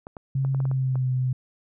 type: clicks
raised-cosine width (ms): 1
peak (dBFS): -24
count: 8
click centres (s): 0.069 / 0.168 / 0.449 / 0.547 / 0.603 / 0.654 / 0.714 / 0.956
type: tone with pitch glide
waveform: sine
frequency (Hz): 134.8 to 128.12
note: C#3 to C3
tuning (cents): -48 to -36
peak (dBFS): -21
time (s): 0.35-1.33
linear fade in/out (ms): 5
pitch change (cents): -88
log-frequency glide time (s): 0.55-1.07
effects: none